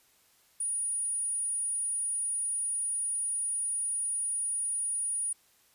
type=tone; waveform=sine; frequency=9610 Hz; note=D9; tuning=39 cents sharp; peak=-29 dBFS; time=0.6-5.33 s; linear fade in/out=5 ms; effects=white hiss -65 dBFS RMS until 5.74 s + resampled to 32000 Hz